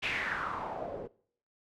white noise with low-pass filter sweep, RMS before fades -36 dBFS, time 0.02-1.08 s, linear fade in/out 20 ms, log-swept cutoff 2700 to 440 Hz, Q 4.2, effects noise-tail reverb RT60 0.6 s tail -22 dB re dry

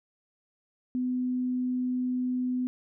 sine tone, 251.6 Hz, B3, 32 cents sharp, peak -26 dBFS, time 0.95-2.67 s, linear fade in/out 0 ms, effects none

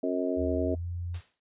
harmonic tone, 90.4 Hz, F#2, 40 cents flat, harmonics 3 / 4 / 5 / 6 / 7, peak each -30 / -32 / -33 / -39 / -32 dBFS, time 0.03-0.75 s, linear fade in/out 5 ms
sine tone with pitch glide, 78.1 to 87.16 Hz, D#2 to F2, +7 to -3 cents, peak -32 dBFS, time 0.36-1.21 s, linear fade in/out 50 ms, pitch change +190 cents, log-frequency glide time 0.59-0.86 s
white noise with exponential decay, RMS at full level -42 dBFS, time 1.14-1.4 s, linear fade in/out 5 ms, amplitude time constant 55 ms
effects noise-tail reverb RT60 0.1 s tail -21 dB re dry + resampled to 8000 Hz

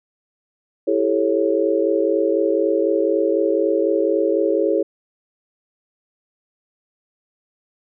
sine chord, A dominant seventh, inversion second, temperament just, 330 / 396 / 440 / 550 Hz, E4 / G4 / A4 / C#5, +2 / +18 / 0 / -14 cents, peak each -21 dBFS, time 0.87-4.83 s, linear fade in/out 10 ms, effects none

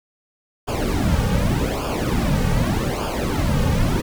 brown noise with flanger, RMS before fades -20 dBFS, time 0.67-4.02 s, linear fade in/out 20 ms, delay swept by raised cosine 0.5 to 3 ms, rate 0.84 Hz, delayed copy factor -0.8, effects none

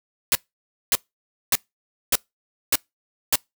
white noise bursts, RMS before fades -18 dBFS, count 6, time 0.32-3.356 s, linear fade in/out 0 ms, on 31 ms, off 570 ms, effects noise-tail reverb RT60 0.2 s tail -26 dB re dry

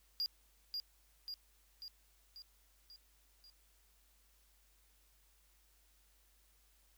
triangle tone with echo, 4824 Hz, D8, 46 cents sharp, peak -33 dBFS, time 0.2-0.26 s, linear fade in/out 0 ms, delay 540 ms, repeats 6, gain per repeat -4 dB, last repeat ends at 3.5 s, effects added 50 Hz sine -70 dBFS peak until 6.97 s + white hiss -72 dBFS RMS until 6.97 s

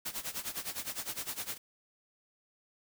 white noise with tremolo, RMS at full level -36 dBFS, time 0.05-1.58 s, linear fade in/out 10 ms, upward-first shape sine, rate 9.8 Hz, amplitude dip 85%, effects none

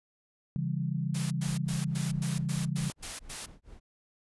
sine chord, C# diminished, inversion none, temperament just, 138.59 / 166.31 / 199.57 Hz, C#3 / E3 / G3, 0 / +16 / +31 cents, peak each -32 / -32 / -37 dBFS, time 0.56-2.9 s, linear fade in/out 0 ms
white noise bursts, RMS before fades -39 dBFS, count 9, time 1.14-3.462 s, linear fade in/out 10 ms, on 170 ms, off 99 ms
brown noise with tremolo, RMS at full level -47 dBFS, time 1.45-3.8 s, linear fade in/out 10 ms, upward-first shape sine, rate 4.5 Hz, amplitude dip 100%
effects resampled to 24000 Hz

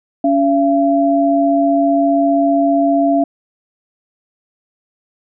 sine tone pair together, 282.2 / 678.8 Hz, C#4 / F5, +31 / -49 cents, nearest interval octave + minor third, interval 1520 cents, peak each -13 dBFS, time 0.24-3.24 s, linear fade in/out 5 ms, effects none

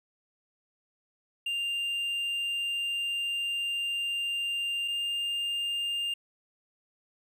triangle tone pair in turn, 2794 / 2805 Hz, F7 / F7, 0 / +7 cents, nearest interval unison, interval 7 cents, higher second, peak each -27 dBFS, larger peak neither, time 1.46-4.88 / 4.88-6.14 s, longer first, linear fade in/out 5 ms, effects none

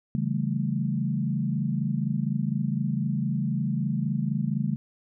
sine chord, A dominant seventh, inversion first, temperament equal with one note detuned, 140.36 / 164.81 / 196 / 220 Hz, C#3 / E3 / G3 / A3, +22 / 0 / 0 / 0 cents, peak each -28 / -31 / -30 / -30 dBFS, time 0.15-4.76 s, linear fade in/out 0 ms, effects none

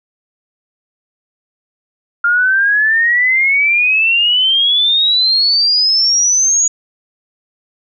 sine exponential sweep, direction up, 1396.9 to 6800 Hz, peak -9 dBFS, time 2.24-6.68 s, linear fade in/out 5 ms, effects none

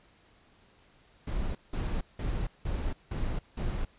brown noise bursts, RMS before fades -31 dBFS, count 6, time 1.27-3.85 s, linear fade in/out 5 ms, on 280 ms, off 180 ms, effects pink hiss -62 dBFS RMS until 3.98 s + resampled to 8000 Hz

